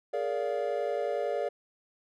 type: chord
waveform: triangle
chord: Bb dominant seventh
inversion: third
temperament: equal with one note detuned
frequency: 415.3 / 466.2 / 576.9 / 698.5 Hz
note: Ab4 / Bb4 / D5 / F5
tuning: 0 / 0 / -31 / 0 cents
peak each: -33 / -32 / -30 / -34 dBFS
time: 0.13-1.49 s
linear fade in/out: 10 ms
effects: none